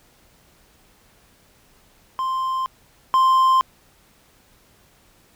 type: tone pair in turn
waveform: triangle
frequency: 1046.5 / 1046.5 Hz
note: C6 / C6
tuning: 0 / 0 cents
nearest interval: unison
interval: 0 cents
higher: neither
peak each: -19 / -11 dBFS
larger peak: second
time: 2.19-2.66 / 3.14-3.61 s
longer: neither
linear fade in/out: 0 ms
effects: pink hiss -56 dBFS RMS until 5.35 s